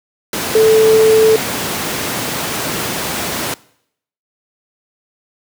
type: tone in noise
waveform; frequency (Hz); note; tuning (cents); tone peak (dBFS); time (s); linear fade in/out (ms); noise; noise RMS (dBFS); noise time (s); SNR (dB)
sine; 440; A4; 0; -6; 0.55-1.36; 2; pink; -19; 0.33-3.54; +10
effects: noise-tail reverb RT60 0.7 s tail -22 dB re dry + high-pass 150 Hz 12 dB/octave